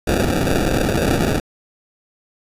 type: noise with sample-and-hold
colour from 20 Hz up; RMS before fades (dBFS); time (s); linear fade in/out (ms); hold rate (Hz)
white; -18; 0.07-1.4; 5; 1050
effects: resampled to 32000 Hz